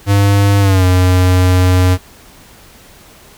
square tone with pitch glide, 100.3 to 91.45 Hz, G2 to F#2, +40 to -20 cents, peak -8 dBFS, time 0.06-1.98 s, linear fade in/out 50 ms, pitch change -160 cents, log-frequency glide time 0.6-0.85 s, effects pink hiss -41 dBFS RMS until 3.37 s

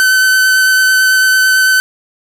45% pulse tone with vibrato, 1524 Hz, G6, 49 cents flat, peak -7 dBFS, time 0-1.8 s, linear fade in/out 0 ms, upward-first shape sine, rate 9 Hz, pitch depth 10 cents each way, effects none

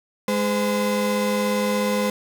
35% pulse tone pair together, 207.7 / 510.8 Hz, G#3 / C5, 0 / -42 cents, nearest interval octave + major third, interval 1558 cents, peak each -21 dBFS, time 0.28-2.1 s, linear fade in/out 2 ms, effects none

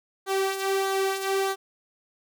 sawtooth tone with flanger, 387.6 Hz, G4, 20 cents flat, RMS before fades -26 dBFS, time 0.26-1.56 s, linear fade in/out 50 ms, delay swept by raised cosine 0.37 to 2.57 ms, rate 1.6 Hz, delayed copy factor -0.5, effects none

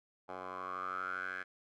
10% pulse tone with band-pass filter sweep, 92.5 Hz, F#2, in tune, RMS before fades -41 dBFS, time 0.28-1.44 s, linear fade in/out 20 ms, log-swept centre 880 to 1700 Hz, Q 8.8, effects none

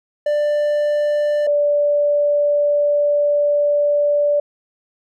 triangle / sine tone pair in turn, 591 / 583.5 Hz, D5 / D5, +11 / -11 cents, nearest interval unison, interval 22 cents, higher first, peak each -13 dBFS, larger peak neither, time 0.26-1.47 / 1.47-4.4 s, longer second, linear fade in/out 5 ms, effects none

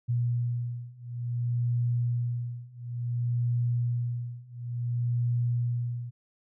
sine beating tone pair, 120 / 120.57 Hz, B2 / B2, -49 / -41 cents, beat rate 0.57 Hz, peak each -30 / -29 dBFS, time 0.08-6.11 s, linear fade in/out 20 ms, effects none

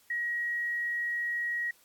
sine tone, 1900 Hz, A#6, 33 cents sharp, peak -29 dBFS, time 0.1-1.71 s, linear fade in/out 5 ms, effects white hiss -63 dBFS RMS until 1.84 s + AAC 64 kbps

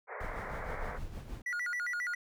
pink band-pass noise, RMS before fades -42 dBFS, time 0.07-1 s, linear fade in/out 50 ms, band 410 to 2200 Hz, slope 96 dB/octave
brown noise with tremolo, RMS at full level -39 dBFS, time 0.2-1.42 s, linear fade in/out 5 ms, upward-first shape sine, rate 6.4 Hz, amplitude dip 50%
triangle tone with vibrato, 1676 Hz, G#6, 15 cents sharp, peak -31 dBFS, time 1.46-2.15 s, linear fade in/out 5 ms, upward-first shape square, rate 7.4 Hz, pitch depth 270 cents each way
effects none

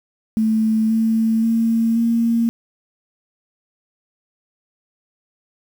sine tone with pitch steps, 220 / 223.7 / 227.5 / 231.3 Hz, A3 / A3 / A#3 / A#3, 0 / +29 / -42 / -13 cents, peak -14 dBFS, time 0.37-2.49 s, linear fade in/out 0 ms, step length 530 ms, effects 7-bit

